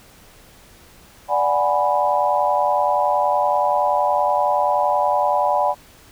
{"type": "chord", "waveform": "sine", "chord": "G# half-diminished seventh", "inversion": "second", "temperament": "equal", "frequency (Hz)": [587.3, 740, 830.6, 987.8], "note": ["D5", "F#5", "G#5", "B5"], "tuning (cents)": [0, 0, 0, 0], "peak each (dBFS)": -21, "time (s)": [1.28, 5.75], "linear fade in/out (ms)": 50, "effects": ["pink hiss -48 dBFS RMS until 6.11 s"]}